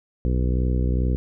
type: harmonic tone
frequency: 62.4 Hz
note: B1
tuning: 19 cents sharp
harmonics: 1 / 2 / 3 / 4 / 5 / 6 / 7 / 8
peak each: -20 / -26 / -30 / -32 / -34 / -36 / -37 / -38 dBFS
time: 0.25-1.16 s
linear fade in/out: 0 ms
effects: none